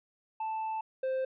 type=tone pair in turn; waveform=triangle; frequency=880 / 523.3 Hz; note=A5 / C5; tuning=0 / 0 cents; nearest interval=major sixth; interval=900 cents; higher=first; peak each=-30 / -27 dBFS; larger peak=second; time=0.4-0.81 / 1.03-1.25 s; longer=first; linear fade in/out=5 ms; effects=resampled to 8000 Hz